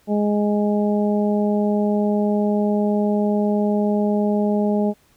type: harmonic tone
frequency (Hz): 207.7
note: G#3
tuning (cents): 0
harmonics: 1 / 2 / 3 / 4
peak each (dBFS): -18 / -23 / -25 / -30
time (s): 0.07-4.94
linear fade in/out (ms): 50
effects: pink hiss -58 dBFS RMS until 5.16 s